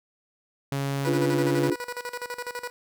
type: tone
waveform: sawtooth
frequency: 138.59 Hz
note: C#3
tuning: in tune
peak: -22 dBFS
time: 0.72-1.7 s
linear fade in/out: 2 ms
type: tone with tremolo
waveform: 15% pulse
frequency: 488.4 Hz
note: B4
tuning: 19 cents flat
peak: -24 dBFS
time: 1.05-2.7 s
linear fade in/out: 0 ms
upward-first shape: square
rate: 12 Hz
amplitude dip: 80%
type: chord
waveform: sine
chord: D diminished seventh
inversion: none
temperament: equal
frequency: 293.7 / 349.2 / 415.3 / 493.9 Hz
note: D4 / F4 / Ab4 / Cb5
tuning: 0 / 0 / 0 / 0 cents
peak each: -27 / -25 / -31 / -30 dBFS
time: 1.06-1.75 s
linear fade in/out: 20 ms
effects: none